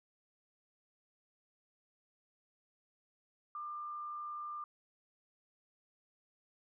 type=tone with frequency modulation; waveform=sine; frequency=1196 Hz; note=D6; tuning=31 cents sharp; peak=-40 dBFS; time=3.55-4.64 s; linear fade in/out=2 ms; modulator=83.2 Hz; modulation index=0.24; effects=none